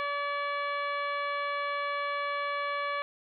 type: harmonic tone with a mistuned harmonic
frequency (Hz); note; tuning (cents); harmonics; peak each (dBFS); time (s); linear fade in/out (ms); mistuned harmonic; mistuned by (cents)
573; D5; -43; 1 / 2 / 3 / 4 / 5 / 6 / 7; -36 / -32 / -38 / -38 / -48 / -47 / -51; 0-3.02; 0; 7; +51
effects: none